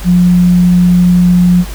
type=tone; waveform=sine; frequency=178.1 Hz; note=F3; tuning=34 cents sharp; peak=-4 dBFS; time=0.04-1.65 s; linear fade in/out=50 ms; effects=added 50 Hz sine -21 dBFS peak until 1.74 s + pink hiss -29 dBFS RMS until 1.74 s